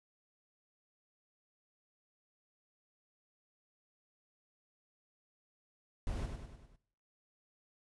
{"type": "noise with echo", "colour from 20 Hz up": "brown", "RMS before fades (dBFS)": -37, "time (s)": [6.07, 6.26], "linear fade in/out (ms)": 0, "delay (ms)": 100, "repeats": 5, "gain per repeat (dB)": -5, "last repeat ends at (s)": 6.76, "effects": ["noise-tail reverb RT60 0.6 s tail -18 dB re dry", "resampled to 24000 Hz"]}